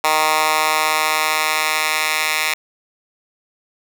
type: tone with high-pass filter sweep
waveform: 10% pulse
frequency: 155.56 Hz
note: D#3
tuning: in tune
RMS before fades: -18 dBFS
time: 0.04-2.54 s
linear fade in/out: 2 ms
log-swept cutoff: 980 to 1800 Hz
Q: 1.4
effects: none